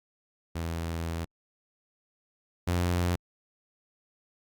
sawtooth tone pair in turn, 83 / 88.04 Hz, E2 / F2, +12 / +14 cents, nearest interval minor second, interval 102 cents, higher second, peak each -27 / -21 dBFS, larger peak second, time 0.55-1.25 / 2.67-3.16 s, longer first, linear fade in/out 10 ms, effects Opus 48 kbps

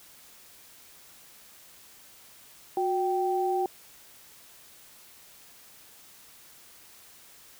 sine tone pair together, 364.7 / 778 Hz, F#4 / G5, -25 / -13 cents, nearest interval octave + minor second, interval 1312 cents, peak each -27 dBFS, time 2.77-3.66 s, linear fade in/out 2 ms, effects white hiss -53 dBFS RMS until 7.59 s

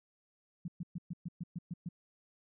sine tone bursts, 172.2 Hz, F3, 24 cents flat, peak -36 dBFS, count 9, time 0.65-1.889 s, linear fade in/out 5 ms, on 31 ms, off 120 ms, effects none

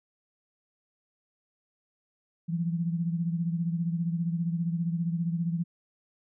sine beating tone pair, 167.4 / 182.4 Hz, E3 / F#3, +27 / -24 cents, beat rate 15 Hz, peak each -27 / -34 dBFS, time 2.48-5.64 s, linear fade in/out 20 ms, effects none

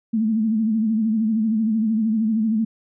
sine tone with vibrato, 220 Hz, A3, in tune, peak -17 dBFS, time 0.13-2.65 s, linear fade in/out 10 ms, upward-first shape sine, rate 13 Hz, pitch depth 71 cents each way, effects none

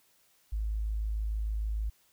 sine tone, 53.3 Hz, G#1, 46 cents sharp, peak -29 dBFS, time 0.52-1.9 s, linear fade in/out 10 ms, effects white hiss -67 dBFS RMS until 2.12 s

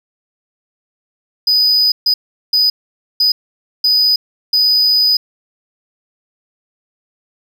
triangle tone bursts at uneven times, 4978 Hz, D#8, in tune, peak -8 dBFS, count 6, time 1.47-1.92 / 2.06-2.14 / 2.53-2.7 / 3.2-3.32 / 3.84-4.16 / 4.53-5.17 s, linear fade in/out 5 ms, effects none

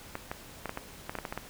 clicks, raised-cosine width 0.5 ms, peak -19 dBFS, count 11, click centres 0.154 / 0.315 / 0.657 / 0.694 / 0.774 / 1.095 / 1.153 / 1.187 / 1.252 / 1.325 / 1.376 s, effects pink hiss -49 dBFS RMS until 1.49 s

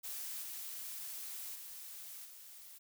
blue noise with level steps, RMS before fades -43 / -45 / -49 / -54 dBFS, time 0.03-2.79 s, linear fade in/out 20 ms, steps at 0.41 / 1.54 / 2.24 s, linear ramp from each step 20 ms, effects none

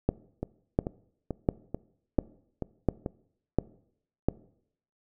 two click trains, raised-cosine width 2 ms, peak -9 / -18 dBFS, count 7 / 7, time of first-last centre 0.09-4.286 / 0.43-3.062 s, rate 1.43 / 2.28 Hz, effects noise-tail reverb RT60 0.7 s tail -21 dB re dry

